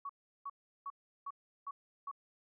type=tone bursts; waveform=sine; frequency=1121 Hz; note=C#6; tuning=19 cents sharp; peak=-39 dBFS; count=6; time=0.05-2.114 s; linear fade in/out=5 ms; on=44 ms; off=360 ms; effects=none